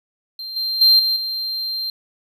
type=tone with level steps; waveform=triangle; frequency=4162 Hz; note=C8; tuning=10 cents flat; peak=-27 / -19 / -8 / -15 / -21 dBFS; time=0.39-1.9 s; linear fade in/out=2 ms; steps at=0.56 / 0.81 / 0.99 / 1.16 s; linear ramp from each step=5 ms; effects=none